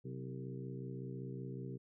harmonic tone with a mistuned harmonic, 65.3 Hz, C2, 3 cents flat, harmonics 2 / 3 / 4 / 5 / 6 / 7, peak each -44 / -49 / -51 / -54 / -50 / -55 dBFS, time 0.04-1.78 s, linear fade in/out 20 ms, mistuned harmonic 3, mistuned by -84 cents, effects none

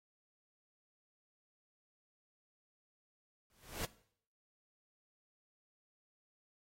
pink noise with exponential growth, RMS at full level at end -37 dBFS, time 3.5-3.85 s, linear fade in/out 1 ms, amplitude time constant 76 ms, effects noise-tail reverb RT60 0.6 s tail -19 dB re dry + AAC 48 kbps

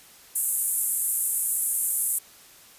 white band-pass noise, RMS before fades -26 dBFS, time 0.35-2.19 s, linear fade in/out 10 ms, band 8200 to 13000 Hz, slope 48 dB/octave, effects white hiss -51 dBFS RMS until 2.78 s + resampled to 32000 Hz

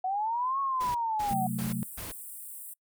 sine linear two-way sweep, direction up then down, 731 to 1108.7 to 731 Hz, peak -27 dBFS, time 0.04-1.47 s, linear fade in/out 5 ms, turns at 0.6 s
pink noise bursts, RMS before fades -41 dBFS, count 4, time 0.8-2.12 s, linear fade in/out 10 ms, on 150 ms, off 240 ms
pink high-pass noise, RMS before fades -43 dBFS, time 1.28-2.74 s, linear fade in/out 10 ms, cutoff 8100 Hz, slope 96 dB/octave
sine chord, F# diminished, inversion second, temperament equal, 130.81 / 185 / 220 Hz, C3 / F#3 / A3, 0 / 0 / 0 cents, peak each -35 / -34 / -33 dBFS, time 1.31-1.83 s, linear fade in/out 0 ms
effects noise-tail reverb RT60 0.1 s tail -25 dB re dry

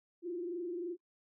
sine tone with frequency modulation, 349.2 Hz, F4, in tune, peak -36 dBFS, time 0.22-0.97 s, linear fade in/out 50 ms, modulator 23.1 Hz, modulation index 0.75, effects noise-tail reverb RT60 0.1 s tail -25 dB re dry

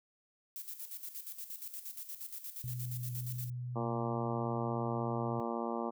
violet noise with tremolo, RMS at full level -43 dBFS, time 0.56-3.5 s, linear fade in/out 0 ms, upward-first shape square, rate 8.5 Hz, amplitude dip 65%
sine tone, 123.47 Hz, B2, in tune, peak -37 dBFS, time 2.64-5.4 s, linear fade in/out 0 ms
harmonic tone, 116.54 Hz, A#2, in tune, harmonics 2 / 3 / 4 / 5 / 6 / 7 / 8 / 9 / 10, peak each -39 / -41 / -42 / -43 / -44 / -44 / -45 / -46 / -46 dBFS, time 3.75-5.91 s, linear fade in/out 20 ms
effects none

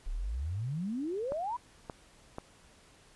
sine exponential sweep, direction up, 31.07 to 1017 Hz, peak -32 dBFS, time 0.06-1.57 s, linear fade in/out 10 ms
clicks, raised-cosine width 1 ms, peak -24 dBFS, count 3, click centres 1.321 / 1.898 / 2.384 s
effects pink hiss -60 dBFS RMS until 3.15 s + resampled to 24000 Hz

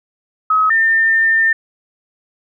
sine tone pair in turn, 1275 / 1803.1 Hz, D#6 / A6, +42 / +42 cents, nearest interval tritone, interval 600 cents, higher second, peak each -10 dBFS, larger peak neither, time 0.5-0.7 / 0.7-1.53 s, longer second, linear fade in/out 5 ms, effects none

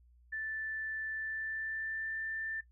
sine tone with pitch glide, 1760 to 1779.4 Hz, A6 to A6, 0 to +19 cents, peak -36 dBFS, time 0.32-2.61 s, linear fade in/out 10 ms, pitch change +19 cents, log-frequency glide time 1.11-2.2 s, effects noise-tail reverb RT60 0.1 s tail -17 dB re dry + added 60 Hz sine -60 dBFS peak until 2.71 s

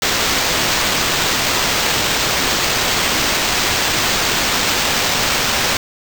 violet noise with sample-and-hold, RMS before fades -17 dBFS, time 0.02-5.77 s, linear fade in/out 2 ms, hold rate 11025 Hz, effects none

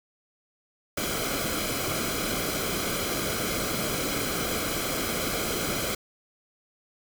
pink noise with comb filter, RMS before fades -29 dBFS, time 0.97-5.95 s, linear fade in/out 5 ms, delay 1.1 ms, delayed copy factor -0.65, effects none

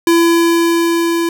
square tone with level ramp, 336.7 Hz, E4, 37 cents sharp, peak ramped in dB -8 to -14 dBFS, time 0.07-1.29 s, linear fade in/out 2 ms, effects none

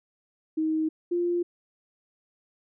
sine tone pair in turn, 315.1 / 348.8 Hz, D#4 / F4, +22 / -2 cents, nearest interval major second, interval 176 cents, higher second, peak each -23 dBFS, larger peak neither, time 0.57-0.89 / 1.11-1.43 s, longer neither, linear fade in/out 10 ms, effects none

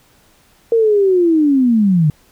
sine linear sweep, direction down, 466.4 to 144.5 Hz, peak -9 dBFS, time 0.72-2.1 s, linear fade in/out 2 ms, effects pink hiss -52 dBFS RMS until 2.31 s

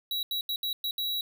square tone bursts at uneven times, 3887 Hz, B7, 28 cents flat, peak -29 dBFS, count 6, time 0.11-0.23 / 0.31-0.41 / 0.49-0.56 / 0.63-0.73 / 0.84-0.91 / 0.98-1.21 s, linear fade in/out 2 ms, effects none

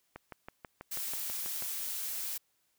click train, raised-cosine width 0.5 ms, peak -28 dBFS, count 10, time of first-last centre 0.16-1.623 s, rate 6.15 Hz
blue noise, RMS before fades -37 dBFS, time 0.91-2.38 s, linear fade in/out 10 ms
effects white hiss -75 dBFS RMS until 2.78 s

